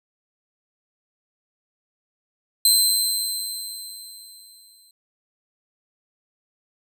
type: tone with exponential decay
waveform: 20% pulse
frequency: 4102 Hz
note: C8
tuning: 35 cents flat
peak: -7 dBFS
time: 2.65-4.91 s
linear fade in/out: 2 ms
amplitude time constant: 490 ms
effects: none